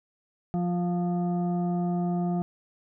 sine tone with frequency modulation, 176.1 Hz, F3, 15 cents sharp, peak -24 dBFS, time 0.54-2.42 s, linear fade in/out 0 ms, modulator 527 Hz, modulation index 0.67, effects none

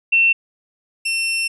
sine / sawtooth tone pair in turn, 2700 / 2700 Hz, E7 / E7, +41 / +41 cents, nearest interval unison, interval 0 cents, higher neither, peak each -11 / -15 dBFS, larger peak first, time 0.12-0.33 / 1.05-1.48 s, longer second, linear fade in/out 10 ms, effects resampled to 24000 Hz

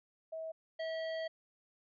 sine / square tone pair in turn, 644 / 646.5 Hz, E5 / E5, -41 / -34 cents, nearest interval unison, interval 7 cents, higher second, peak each -39 / -37 dBFS, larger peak second, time 0.32-0.52 / 0.79-1.28 s, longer second, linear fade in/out 10 ms, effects resampled to 11025 Hz

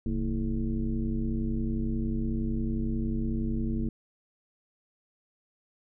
sine tone with frequency modulation, 130 Hz, C3, 11 cents flat, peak -26 dBFS, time 0.06-3.89 s, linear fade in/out 2 ms, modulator 97 Hz, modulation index 1.8, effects none

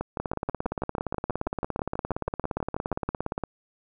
two click trains, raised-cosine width 1 ms, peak -15 / -14 dBFS, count 20 / 57, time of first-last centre 0.01-3.089 / 0.2-3.437 s, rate 6.17 / 17.3 Hz, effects none

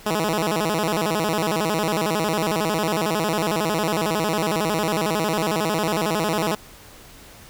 10% pulse tone with vibrato, 185 Hz, F#3, in tune, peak -12 dBFS, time 0.06-6.55 s, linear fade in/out 2 ms, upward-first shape square, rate 11 Hz, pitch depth 230 cents each way, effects pink hiss -45 dBFS RMS until 7.49 s

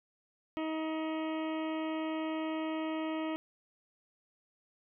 harmonic tone, 316.5 Hz, D#4, 30 cents sharp, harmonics 1 / 2 / 3 / 4 / 6 / 7 / 8 / 9 / 10, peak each -34 / -40 / -44 / -46 / -50 / -51 / -52 / -53 / -54 dBFS, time 0.57-3.36 s, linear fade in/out 0 ms, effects none

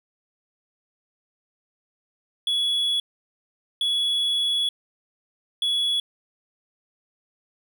triangle tone bursts at uneven times, 3380 Hz, G#7, 30 cents sharp, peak -19 dBFS, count 3, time 2.47-3 / 3.81-4.69 / 5.62-6 s, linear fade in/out 2 ms, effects none

